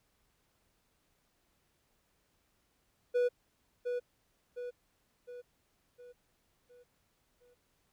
triangle tone with echo, 489.7 Hz, B4, 15 cents flat, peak -24 dBFS, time 3.14-3.29 s, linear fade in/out 20 ms, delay 710 ms, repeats 6, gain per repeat -6 dB, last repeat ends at 7.55 s, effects pink hiss -75 dBFS RMS until 7.92 s

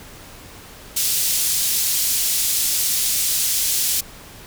white band-pass noise, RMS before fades -20 dBFS, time 0.96-4.01 s, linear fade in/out 10 ms, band 3800 to 15000 Hz, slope 12 dB/octave, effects pink hiss -41 dBFS RMS until 4.46 s

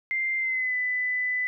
sine tone with pitch glide, 2093 to 1998.5 Hz, C7 to B6, 0 to +20 cents, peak -24 dBFS, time 0.11-1.47 s, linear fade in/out 0 ms, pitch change -80 cents, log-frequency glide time 0.38-0.75 s, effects none

